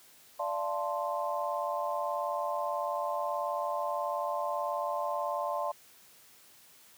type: chord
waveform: sine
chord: D minor seventh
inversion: none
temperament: equal with one note detuned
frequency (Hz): 587.3 / 685.7 / 880 / 1046.5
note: D5 / F5 / A5 / C6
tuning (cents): 0 / -32 / 0 / 0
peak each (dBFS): -35 / -36 / -37 / -35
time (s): 0.39-5.72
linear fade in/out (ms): 10
effects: white hiss -58 dBFS RMS until 6.97 s + high-pass 80 Hz 12 dB/octave